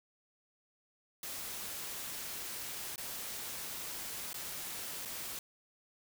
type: noise with dropouts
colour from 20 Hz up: white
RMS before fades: -42 dBFS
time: 1.23-5.39 s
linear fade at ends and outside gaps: 2 ms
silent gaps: 2.959-2.979 / 4.331-4.342 / 5.052-5.056 s
effects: none